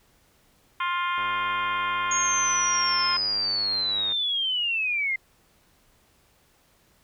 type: harmonic tone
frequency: 351.3 Hz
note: F4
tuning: 10 cents sharp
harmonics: 3 / 4 / 5 / 6 / 7 / 8 / 9 / 10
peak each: -26 / -31 / -38 / -34 / -37 / -44 / -37 / -47 dBFS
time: 0.8-3.17 s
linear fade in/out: 5 ms
type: click train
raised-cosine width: 0.5 ms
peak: -25 dBFS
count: 304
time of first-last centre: 1.18-4.122 s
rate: 103 Hz
type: linear sweep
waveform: sine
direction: down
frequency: 6645 to 2068 Hz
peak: -23 dBFS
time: 2.11-5.16 s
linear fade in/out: 5 ms
effects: pink hiss -62 dBFS RMS until 7.03 s